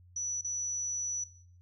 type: tone with dropouts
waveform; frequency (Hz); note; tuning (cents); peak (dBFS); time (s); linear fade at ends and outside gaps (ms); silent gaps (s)
sine; 5920; F#8; 0; -32; 0.16-1.24; 5; 0.412-0.445
effects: noise-tail reverb RT60 0.6 s tail -18 dB re dry + added 89 Hz sine -55 dBFS peak until 1.61 s